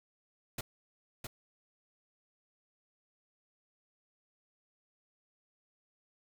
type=noise with echo; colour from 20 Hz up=pink; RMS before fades=-38 dBFS; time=0.58-0.61 s; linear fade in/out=5 ms; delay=660 ms; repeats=1; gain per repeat=-4 dB; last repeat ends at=1.27 s; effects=none